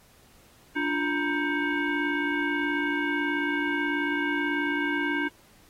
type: tone with frequency modulation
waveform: sine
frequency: 932.3 Hz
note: A#5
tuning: in tune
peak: -24 dBFS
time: 0.75-5.29 s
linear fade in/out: 20 ms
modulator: 641 Hz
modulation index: 1.9
effects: pink hiss -58 dBFS RMS until 5.69 s + AAC 48 kbps